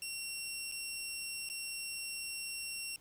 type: tone with dropouts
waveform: 15% pulse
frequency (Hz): 2736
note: F7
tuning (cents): -36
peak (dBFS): -32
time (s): 0.02-2.96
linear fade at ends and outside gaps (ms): 1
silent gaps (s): 0.715-0.721 / 1.489-1.499
effects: pink hiss -65 dBFS RMS until 3 s